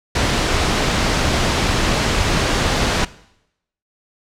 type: noise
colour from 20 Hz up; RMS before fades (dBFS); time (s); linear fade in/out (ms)
pink; -17; 0.15-3.05; 5
effects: noise-tail reverb RT60 0.8 s tail -19 dB re dry + low-pass 6000 Hz 12 dB/octave